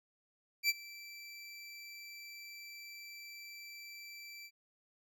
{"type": "tone with ADSR envelope", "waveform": "25% pulse", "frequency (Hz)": 2334, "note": "D7", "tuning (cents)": -11, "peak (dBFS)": -22, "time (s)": [0.63, 4.51], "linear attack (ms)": 62, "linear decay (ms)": 32, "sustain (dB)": -22, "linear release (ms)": 58, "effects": []}